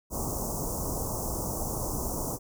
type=band-stop noise; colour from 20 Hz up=pink; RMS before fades=-32 dBFS; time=0.1-2.39 s; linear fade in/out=50 ms; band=1100 to 5800 Hz; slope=48 dB/octave; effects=none